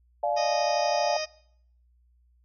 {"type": "chord", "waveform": "sine", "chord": "D diminished", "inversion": "none", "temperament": "equal with one note detuned", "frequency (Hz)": [587.3, 698.5, 851.5], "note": ["D5", "F5", "Ab5"], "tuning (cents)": [0, 0, 43], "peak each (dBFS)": [-27, -27, -30], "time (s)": [0.23, 1.17], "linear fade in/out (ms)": 5}
{"type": "harmonic tone", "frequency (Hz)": 620, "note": "D#5", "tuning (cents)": -6, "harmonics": [1, 2, 3, 4, 5, 6, 8, 9, 10], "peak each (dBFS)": [-31, -42, -41, -38, -45, -45, -36, -39, -45], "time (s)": [0.36, 1.26], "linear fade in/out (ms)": 20}
{"effects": ["noise-tail reverb RT60 0.7 s tail -23 dB re dry", "added 60 Hz sine -60 dBFS peak until 2.44 s"]}